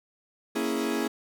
40% pulse chord, A# half-diminished seventh, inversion none, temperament equal, 233.1 / 277.2 / 329.6 / 415.3 Hz, A#3 / C#4 / E4 / G#4, 0 / 0 / 0 / 0 cents, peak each -31 dBFS, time 0.55-1.08 s, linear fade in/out 10 ms, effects none

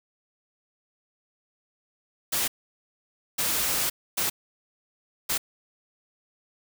white noise bursts at uneven times, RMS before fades -26 dBFS, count 4, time 2.32-2.48 / 3.38-3.9 / 4.17-4.3 / 5.29-5.38 s, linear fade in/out 10 ms, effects none

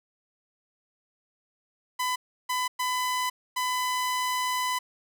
sawtooth tone bursts at uneven times, 1004 Hz, B5, 28 cents sharp, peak -22 dBFS, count 4, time 1.99-2.16 / 2.49-2.68 / 2.79-3.3 / 3.56-4.79 s, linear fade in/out 10 ms, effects none

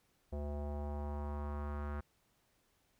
square tone with low-pass filter sweep, 73 Hz, D2, 10 cents flat, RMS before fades -40 dBFS, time 0.32-2.01 s, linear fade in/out 10 ms, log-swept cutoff 610 to 1400 Hz, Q 2.6, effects pink hiss -75 dBFS RMS until 2.99 s

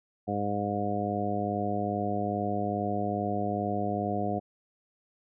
harmonic tone, 102.4 Hz, G#2, 24 cents flat, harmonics 1 / 2 / 3 / 4 / 5 / 6 / 7, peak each -36 / -33 / -36 / -37 / -38 / -37 / -32 dBFS, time 0.27-4.4 s, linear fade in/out 20 ms, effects none

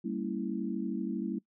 sine chord, G diminished seventh, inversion none, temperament equal with one note detuned, 196 / 228.9 / 277.2 / 329.6 Hz, G3 / Bb3 / Db4 / Fb4, 0 / -31 / 0 / 0 cents, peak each -36 / -36 / -39 / -37 dBFS, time 0.04-1.39 s, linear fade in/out 10 ms, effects noise-tail reverb RT60 0.1 s tail -22 dB re dry

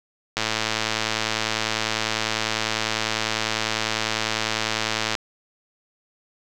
click train, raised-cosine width 0.2 ms, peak -5 dBFS, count 527, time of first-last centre 0.37-5.152 s, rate 110 Hz, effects none

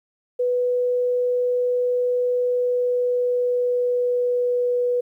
sine tone with pitch glide, 493.9 to 490.2 Hz, B4 to B4, 0 to -13 cents, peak -18 dBFS, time 0.39-5.01 s, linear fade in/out 10 ms, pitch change -13 cents, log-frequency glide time 2.37-4.85 s, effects 10-bit

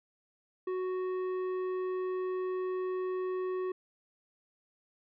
sine tone with tanh clipping, 370 Hz, F#4, in tune, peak -33 dBFS, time 0.67-3.72 s, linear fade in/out 5 ms, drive 10 dB, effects none

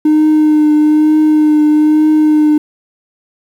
triangle tone with vibrato, 305.2 Hz, D#4, 33 cents flat, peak -3 dBFS, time 0.05-2.58 s, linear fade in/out 5 ms, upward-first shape triangle, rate 1.1 Hz, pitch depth 22 cents each way, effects tanh soft clip ceiling -1 dBFS + 7-bit

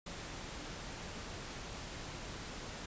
pink noise, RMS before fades -45 dBFS, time 0.06-2.86 s, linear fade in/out 5 ms, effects resampled to 16000 Hz

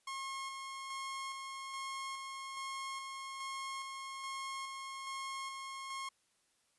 sawtooth tone with tremolo, 1079 Hz, C#6, 47 cents flat, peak -36 dBFS, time 0.07-6.09 s, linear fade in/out 5 ms, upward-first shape square, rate 1.2 Hz, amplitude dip 30%, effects white hiss -75 dBFS RMS until 6.78 s + resampled to 24000 Hz

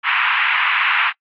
white band-pass noise, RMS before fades -17 dBFS, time 0.03-1.13 s, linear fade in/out 50 ms, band 940 to 2800 Hz, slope 48 dB/octave, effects noise-tail reverb RT60 0.1 s tail -26 dB re dry + AAC 48 kbps

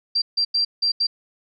sine tone bursts at uneven times, 4720 Hz, D8, 8 cents sharp, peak -17 dBFS, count 5, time 0.15-0.22 / 0.37-0.45 / 0.54-0.65 / 0.82-0.92 / 1-1.07 s, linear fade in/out 10 ms, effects none

